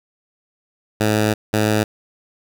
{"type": "tone bursts at uneven times", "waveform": "10% pulse", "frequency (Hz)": 107.1, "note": "A2", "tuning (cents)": -46, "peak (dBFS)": -7, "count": 2, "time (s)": [[1, 1.34], [1.53, 1.84]], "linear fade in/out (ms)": 10, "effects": []}